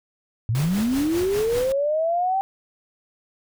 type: linear sweep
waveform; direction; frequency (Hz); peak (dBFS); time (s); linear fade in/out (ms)
sine; up; 103.83 to 784; -19; 0.49-2.41; 0
type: noise with tremolo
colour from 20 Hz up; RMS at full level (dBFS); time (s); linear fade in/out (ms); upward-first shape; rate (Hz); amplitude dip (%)
pink; -31; 0.55-1.72; 0; sine; 5.1; 55
effects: none